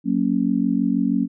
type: chord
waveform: sine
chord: F# major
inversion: none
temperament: just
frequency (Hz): 185 / 231.2 / 277.5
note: F#3 / A#3 / C#4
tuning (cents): 0 / -14 / +2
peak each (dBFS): -23 / -21 / -21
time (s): 0.04-1.28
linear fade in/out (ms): 50
effects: none